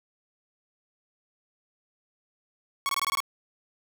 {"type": "tone bursts", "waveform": "sawtooth", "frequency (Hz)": 1108.7, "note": "C#6", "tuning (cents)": 0, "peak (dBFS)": -21, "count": 7, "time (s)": [2.86, 3.203], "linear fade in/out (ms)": 0, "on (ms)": 31, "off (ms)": 21, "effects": []}